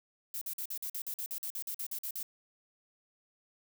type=noise bursts; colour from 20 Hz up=violet; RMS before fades=-38 dBFS; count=16; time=0.34-2.229 s; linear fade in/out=2 ms; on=74 ms; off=47 ms; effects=none